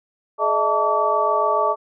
sine tone cluster, 424.4 / 609 / 656 / 888 / 1146 Hz, G#4 / D#5 / E5 / A5 / D6, +38 / -37 / -9 / +16 / -43 cents, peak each -25 / -23 / -24 / -23 / -20 dBFS, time 0.38-1.76 s, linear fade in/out 50 ms, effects none

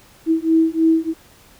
sine beating tone pair, 322.5 / 325.7 Hz, E4 / E4, -38 / -21 cents, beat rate 3.2 Hz, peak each -16 dBFS, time 0.26-1.14 s, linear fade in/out 50 ms, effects pink hiss -49 dBFS RMS until 1.59 s

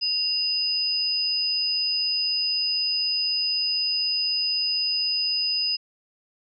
sine tone pair together, 2787 / 4992 Hz, F7 / D#8, -4 / +5 cents, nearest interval minor seventh, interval 1009 cents, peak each -32 / -22 dBFS, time 0.01-5.77 s, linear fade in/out 20 ms, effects none

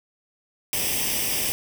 white noise with comb filter, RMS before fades -25 dBFS, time 0.73-1.52 s, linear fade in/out 0 ms, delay 0.36 ms, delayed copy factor +0.75, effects none

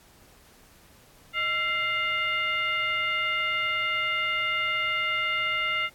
sine tone with frequency modulation, 2093 Hz, C7, in tune, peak -24 dBFS, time 1.33-5.9 s, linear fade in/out 50 ms, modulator 736 Hz, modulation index 1.1, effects pink hiss -56 dBFS RMS until 5.94 s + AAC 64 kbps

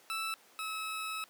20% pulse tone pair in turn, 1318.5 / 1293.6 Hz, E6 / E6, 0 / -33 cents, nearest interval unison, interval 33 cents, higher first, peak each -29 / -31 dBFS, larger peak first, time 0.1-0.34 / 0.59-1.24 s, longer second, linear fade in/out 0 ms, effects pink hiss -60 dBFS RMS until 1.29 s + high-pass 400 Hz 12 dB/octave

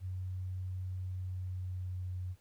sine tone with pitch glide, 92.5 to 91.23 Hz, F#2 to F#2, 0 to -24 cents, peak -36 dBFS, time 0-2.36 s, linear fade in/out 50 ms, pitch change -24 cents, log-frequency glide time 0.99-2.2 s, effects pink hiss -70 dBFS RMS until 2.4 s

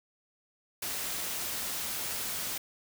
white noise, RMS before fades -35 dBFS, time 0.82-2.58 s, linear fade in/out 5 ms, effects none

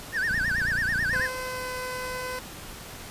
triangle tone with vibrato, 1669 Hz, G#6, 8 cents sharp, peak -22 dBFS, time 0.12-1.3 s, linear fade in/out 50 ms, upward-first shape sine, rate 9.2 Hz, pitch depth 190 cents each way
click train, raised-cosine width 5 ms, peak -23 dBFS, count 27, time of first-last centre 0.31-1.197 s, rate 29.3 Hz
15% pulse tone with pitch glide, 513 to 506.5 Hz, C5 to B4, -34 to +44 cents, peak -25 dBFS, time 1.13-2.39 s, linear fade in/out 2 ms, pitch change -22 cents, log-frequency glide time 1.31-1.7 s
effects pink hiss -41 dBFS RMS until 3.1 s + resampled to 32000 Hz

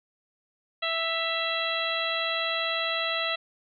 harmonic tone with a mistuned harmonic, 659 Hz, E5, 1 cent flat, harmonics 1 / 2 / 3 / 4 / 5 / 6, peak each -33 / -33 / -33 / -33 / -33 / -33 dBFS, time 0.82-3.36 s, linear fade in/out 10 ms, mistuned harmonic 4, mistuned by +35 cents, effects none

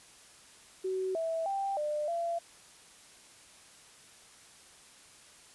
sine tone with pitch steps, 376.4 / 654 / 787 / 599 / 680 Hz, F#4 / E5 / G5 / D5 / F5, +30 / -14 / +7 / +34 / -46 cents, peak -30 dBFS, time 0.84-2.39 s, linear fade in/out 10 ms, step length 310 ms, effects white hiss -56 dBFS RMS until 5.54 s + resampled to 24000 Hz

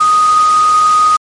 sine tone in noise, 1244.5 Hz, D#6, in tune, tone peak -6 dBFS, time 0-1.17 s, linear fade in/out 10 ms, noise white, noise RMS -22 dBFS, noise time 0-1.17 s, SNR +13 dB, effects low-pass 8000 Hz 12 dB/octave + MP3 48 kbps

